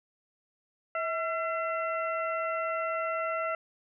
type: harmonic tone with a mistuned harmonic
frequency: 677 Hz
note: E5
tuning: 46 cents sharp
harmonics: 1 / 2 / 3 / 4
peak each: -32 / -32 / -39 / -42 dBFS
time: 0.95-3.55 s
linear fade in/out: 2 ms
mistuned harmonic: 1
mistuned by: -77 cents
effects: none